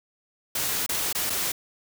white noise with dropouts, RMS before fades -27 dBFS, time 0.55-1.52 s, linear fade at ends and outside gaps 5 ms, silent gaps 0.864-0.891 / 1.128-1.149 / 1.298-1.301 s, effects none

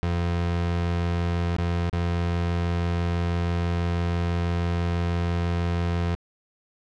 30% pulse tone with dropouts, 86.1 Hz, F2, 24 cents flat, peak -20 dBFS, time 0.03-6.15 s, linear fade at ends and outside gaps 0 ms, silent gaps 1.565-1.584 / 1.897-1.929 s, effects low-pass 4000 Hz 12 dB/octave

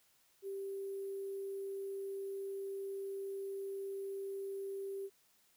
sine tone with sample-and-hold, 392 Hz, G4, in tune, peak -39 dBFS, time 0.42-5.1 s, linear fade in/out 50 ms, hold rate 11025 Hz, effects white hiss -71 dBFS RMS until 5.56 s

